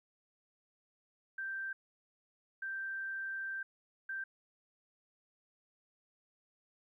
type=tone bursts at uneven times; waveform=sine; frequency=1568 Hz; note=G6; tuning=in tune; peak=-37 dBFS; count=3; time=1.38-1.73 / 2.62-3.63 / 4.09-4.24 s; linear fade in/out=5 ms; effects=13-bit